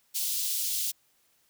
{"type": "high-pass noise", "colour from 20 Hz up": "white", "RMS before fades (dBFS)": -30, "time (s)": [0.14, 0.92], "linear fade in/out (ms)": 20, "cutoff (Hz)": 3300, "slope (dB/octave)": 24, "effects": ["white hiss -68 dBFS RMS until 1.49 s"]}